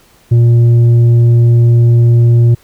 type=tone with tanh clipping; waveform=sine; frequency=118.1 Hz; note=A#2; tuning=23 cents sharp; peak=-5 dBFS; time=0.31-2.55 s; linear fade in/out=10 ms; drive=5 dB; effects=pink hiss -47 dBFS RMS until 2.63 s